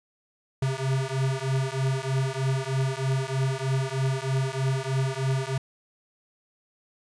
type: beating tone pair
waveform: square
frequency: 131.6 / 134.8 Hz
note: C3 / C#3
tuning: +10 / -48 cents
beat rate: 3.2 Hz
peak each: -28 / -28 dBFS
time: 0.62-5.58 s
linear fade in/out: 5 ms
effects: resampled to 22050 Hz + 10-bit